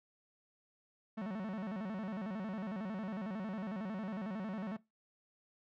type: tone with vibrato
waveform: 45% pulse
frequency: 202.7 Hz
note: G#3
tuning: 42 cents flat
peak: -38 dBFS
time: 1.17-4.77 s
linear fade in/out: 10 ms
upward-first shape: square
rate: 11 Hz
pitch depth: 150 cents each way
effects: noise-tail reverb RT60 0.2 s tail -20 dB re dry + low-pass 2000 Hz 12 dB/octave